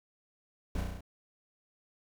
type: noise with echo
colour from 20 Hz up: brown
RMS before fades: -34 dBFS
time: 0.75-0.81 s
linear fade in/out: 2 ms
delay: 33 ms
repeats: 6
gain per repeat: -2 dB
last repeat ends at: 1.008 s
effects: none